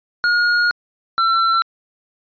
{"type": "tone pair in turn", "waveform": "square", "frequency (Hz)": [1434, 1347.3], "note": ["F6", "E6"], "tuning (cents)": [45, 37], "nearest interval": "minor second", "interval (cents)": 108, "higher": "first", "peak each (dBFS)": -14, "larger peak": "neither", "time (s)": [[0.24, 0.71], [1.18, 1.62]], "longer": "first", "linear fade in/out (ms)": 0, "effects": ["resampled to 11025 Hz"]}